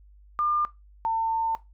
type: tone pair in turn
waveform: sine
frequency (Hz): 1200 / 900.8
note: D6 / A5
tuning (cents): +37 / +40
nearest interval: perfect fourth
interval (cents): 497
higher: first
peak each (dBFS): -22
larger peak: neither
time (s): 0.39-0.65 / 1.05-1.55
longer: second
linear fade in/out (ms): 0
effects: noise-tail reverb RT60 0.2 s tail -17 dB re dry + added 50 Hz sine -50 dBFS peak until 1.73 s